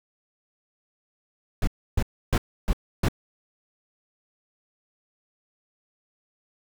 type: noise bursts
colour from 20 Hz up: brown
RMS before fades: -21 dBFS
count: 5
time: 1.62-3.085 s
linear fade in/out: 2 ms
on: 53 ms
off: 300 ms
effects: none